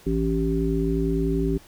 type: harmonic tone with a mistuned harmonic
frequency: 55.4 Hz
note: A1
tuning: 13 cents sharp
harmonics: 1 / 3 / 5 / 7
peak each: -26 / -26 / -26 / -26 dBFS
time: 0.06-1.58 s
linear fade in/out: 10 ms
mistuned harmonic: 1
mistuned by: -40 cents
effects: pink hiss -51 dBFS RMS until 1.67 s